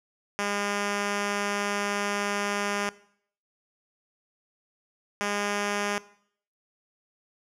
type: tone pair in turn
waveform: 5% pulse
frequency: 203.3 / 204.3 Hz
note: G#3 / G#3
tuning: -37 / -28 cents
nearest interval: unison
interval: 9 cents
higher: second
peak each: -15 dBFS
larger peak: neither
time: 0.39-2.89 / 5.21-5.98 s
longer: first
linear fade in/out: 0 ms
effects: noise-tail reverb RT60 0.6 s tail -19 dB re dry + low-pass 9000 Hz 12 dB/octave